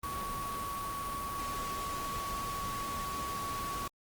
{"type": "tone in noise", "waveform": "sine", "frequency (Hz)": 1123, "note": "C#6", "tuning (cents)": 22, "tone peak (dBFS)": -36, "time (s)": [0.03, 3.88], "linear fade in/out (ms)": 5, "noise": "pink", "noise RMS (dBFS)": -41, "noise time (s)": [0.03, 3.88], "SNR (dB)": 2, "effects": ["Opus 32 kbps"]}